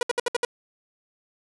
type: tone bursts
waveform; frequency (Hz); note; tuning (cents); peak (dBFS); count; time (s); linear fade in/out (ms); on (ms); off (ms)
sawtooth; 483.8; B4; -36; -17; 6; 0.01-0.45; 2; 20; 64
effects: resampled to 24000 Hz + 8-bit